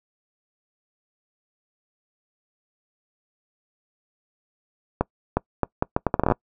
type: accelerating click train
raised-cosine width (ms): 1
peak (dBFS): -5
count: 14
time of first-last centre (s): 5.01-6.321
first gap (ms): 360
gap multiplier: 0.73
effects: noise-tail reverb RT60 0.1 s tail -25 dB re dry